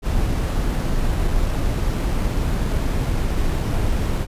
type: noise with sample-and-hold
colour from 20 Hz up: brown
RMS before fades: -20 dBFS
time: 0.02-4.27 s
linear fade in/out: 50 ms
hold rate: 11025 Hz
effects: resampled to 32000 Hz